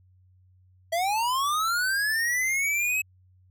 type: linear sweep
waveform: square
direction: up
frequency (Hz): 645 to 2585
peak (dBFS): -24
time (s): 0.92-3.02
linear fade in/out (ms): 10
effects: added 92 Hz sine -56 dBFS peak until 3.5 s